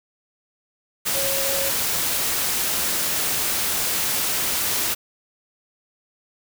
sine tone in noise, 547 Hz, C#5, 23 cents flat, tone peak -27 dBFS, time 1.14-1.71 s, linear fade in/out 20 ms, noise white, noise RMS -23 dBFS, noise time 1.05-4.95 s, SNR -7 dB, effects none

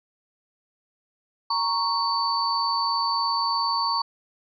sine tone cluster, 929 / 1106 / 4522 Hz, A#5 / C#6 / C#8, -6 / -4 / +34 cents, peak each -26 dBFS, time 1.5-4.02 s, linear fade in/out 5 ms, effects none

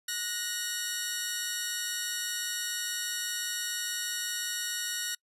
10% pulse tone cluster, 1464 / 1871 / 3848 Hz, F#6 / A#6 / B7, -19 / +6 / -46 cents, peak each -27 / -26 / -32 dBFS, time 0.08-5.15 s, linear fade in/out 5 ms, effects noise-tail reverb RT60 0.1 s tail -26 dB re dry + resampled to 32000 Hz

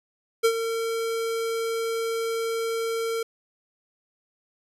square tone with ADSR envelope, 455.3 Hz, A#4, 41 cents flat, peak -16 dBFS, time 0.43-3.23 s, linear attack 20 ms, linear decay 70 ms, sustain -10 dB, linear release 5 ms, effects resampled to 32000 Hz + 9-bit

